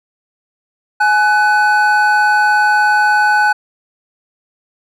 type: tone pair together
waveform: triangle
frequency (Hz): 840 / 1496.7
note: G#5 / F#6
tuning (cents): +19 / +19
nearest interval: minor seventh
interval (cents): 1000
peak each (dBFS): -10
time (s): 1-3.53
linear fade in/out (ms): 10
effects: none